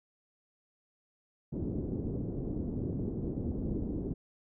white low-pass noise, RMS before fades -35 dBFS, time 1.52-4.14 s, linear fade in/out 10 ms, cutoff 340 Hz, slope 24 dB/octave, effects none

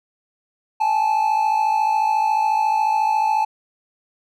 triangle tone pair together, 816.9 / 871 Hz, G#5 / A5, -29 / -18 cents, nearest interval minor second, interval 111 cents, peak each -21 / -15 dBFS, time 0.8-3.45 s, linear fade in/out 10 ms, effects none

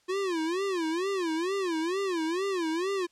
square tone with vibrato, 354.8 Hz, F4, 27 cents sharp, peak -28 dBFS, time 0.08-3.07 s, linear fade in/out 20 ms, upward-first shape sine, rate 2.2 Hz, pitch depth 200 cents each way, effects white hiss -67 dBFS RMS until 3.11 s + low-pass 7000 Hz 12 dB/octave

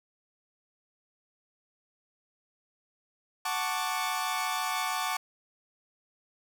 sawtooth chord, D major seventh, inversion first, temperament equal, 740 / 880 / 1108.7 / 1174.7 Hz, F#5 / A5 / C#6 / D6, 0 / 0 / 0 / 0 cents, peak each -31 dBFS, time 3.45-5.17 s, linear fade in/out 5 ms, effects none

